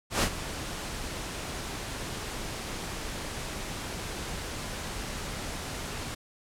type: noise with ADSR envelope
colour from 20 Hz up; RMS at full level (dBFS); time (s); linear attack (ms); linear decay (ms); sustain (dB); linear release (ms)
pink; -23; 0.1-6.15; 120; 72; -13; 10
effects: low-pass 10000 Hz 12 dB/octave